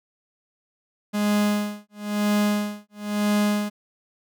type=tone with tremolo; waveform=45% pulse; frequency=207.7 Hz; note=G#3; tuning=in tune; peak=-18 dBFS; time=1.13-3.7 s; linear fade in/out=20 ms; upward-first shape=sine; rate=1 Hz; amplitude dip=100%; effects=none